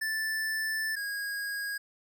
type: tone pair in turn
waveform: square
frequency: 1760 / 1640.6 Hz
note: A6 / G#6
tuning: 0 / -22 cents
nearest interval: minor second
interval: 122 cents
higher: first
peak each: -30 / -33 dBFS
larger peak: first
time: 0.01-0.96 / 0.96-1.78 s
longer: first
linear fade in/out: 10 ms
effects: none